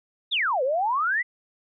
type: exponential two-way sweep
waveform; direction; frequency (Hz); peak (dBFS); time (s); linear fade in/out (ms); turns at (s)
sine; down then up; 3900 to 493.9 to 2059; -21; 0.31-1.23; 20; 0.63
effects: none